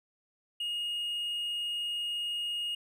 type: tone with hard clipping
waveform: sine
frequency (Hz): 2863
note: F7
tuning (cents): +42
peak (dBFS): -32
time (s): 0.6-2.75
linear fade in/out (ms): 5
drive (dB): 2
effects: none